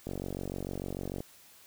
click train, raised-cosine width 2 ms, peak -23 dBFS, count 54, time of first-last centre 0.07-1.205 s, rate 46.7 Hz, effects white hiss -57 dBFS RMS until 1.66 s

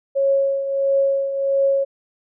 sine tone with tremolo, 549 Hz, C#5, 17 cents flat, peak -13 dBFS, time 0.15-1.85 s, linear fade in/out 20 ms, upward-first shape triangle, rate 1.5 Hz, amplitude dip 65%, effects none

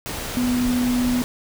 sine tone in noise, 246.9 Hz, B3, in tune, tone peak -18 dBFS, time 0.37-1.22 s, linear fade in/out 0 ms, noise pink, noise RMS -29 dBFS, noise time 0.06-1.24 s, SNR +8 dB, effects none

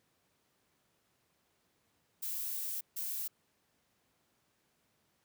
violet noise bursts at uneven times, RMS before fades -38 dBFS, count 2, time 2.22-2.81 / 2.96-3.28 s, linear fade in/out 10 ms, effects pink hiss -75 dBFS RMS until 5.24 s + high-pass 100 Hz 12 dB/octave

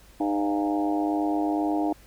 harmonic tone with a mistuned harmonic, 102.2 Hz, G#2, 27 cents flat, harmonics 3 / 4 / 5 / 6 / 7 / 8 / 9, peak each -24 / -36 / -38 / -37 / -30 / -33 / -39 dBFS, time 0.2-1.93 s, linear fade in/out 5 ms, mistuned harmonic 7, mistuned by -34 cents, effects added 50 Hz sine -54 dBFS peak until 2.06 s + pink hiss -55 dBFS RMS until 2.06 s

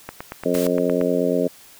click train, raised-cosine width 0.5 ms, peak -15 dBFS, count 9, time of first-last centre 0.09-1.013 s, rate 8.67 Hz
harmonic tone, 88.5 Hz, F2, 23 cents sharp, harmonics 2 / 3 / 4 / 5 / 6 / 7, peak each -27 / -23 / -27 / -23 / -24 / -25 dBFS, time 0.45-1.48 s, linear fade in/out 10 ms
white noise, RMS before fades -32 dBFS, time 0.54-0.67 s, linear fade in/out 2 ms
effects white hiss -47 dBFS RMS until 1.79 s

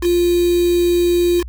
sine tone with quantisation, 349.2 Hz, F4, in tune, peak -12 dBFS, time 0.01-1.44 s, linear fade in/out 50 ms, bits 4, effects added 60 Hz sine -28 dBFS peak until 1.48 s

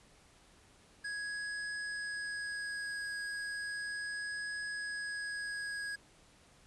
square tone with vibrato, 1661.2 Hz, G#6, in tune, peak -38 dBFS, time 1.04-5.96 s, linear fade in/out 10 ms, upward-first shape triangle, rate 0.35 Hz, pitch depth 12 cents each way, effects pink hiss -63 dBFS RMS until 6.66 s + resampled to 24000 Hz

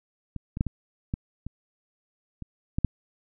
clicks, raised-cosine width 5 ms, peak -21 / -20 / -10 / -16 / -15 / -22 / -24 / -13 / -8 dBFS, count 9, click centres 0.363 / 0.571 / 0.609 / 0.667 / 1.139 / 1.466 / 2.423 / 2.785 / 2.847 s, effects none

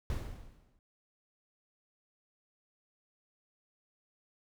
brown noise with exponential decay, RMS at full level -32 dBFS, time 0.1-0.79 s, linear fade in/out 1 ms, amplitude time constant 150 ms, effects none

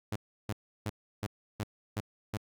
sawtooth tone bursts, 104.7 Hz, G#2, 15 cents sharp, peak -28 dBFS, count 7, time 0.12-2.373 s, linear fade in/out 5 ms, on 39 ms, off 330 ms, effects none

